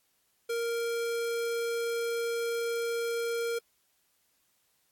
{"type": "tone", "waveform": "square", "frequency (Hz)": 466.1, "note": "A#4", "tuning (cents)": 0, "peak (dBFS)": -30, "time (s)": [0.49, 3.59], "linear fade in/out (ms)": 10, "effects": ["white hiss -72 dBFS RMS until 4.91 s", "AAC 64 kbps"]}